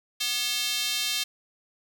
square tone with high-pass filter, 243 Hz, B3, 28 cents flat, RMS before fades -28 dBFS, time 0.2-1.24 s, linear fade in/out 10 ms, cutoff 3400 Hz, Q 1.9, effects none

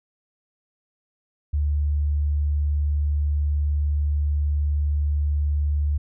sine tone, 73.42 Hz, D2, in tune, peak -19 dBFS, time 1.53-5.98 s, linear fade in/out 10 ms, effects none

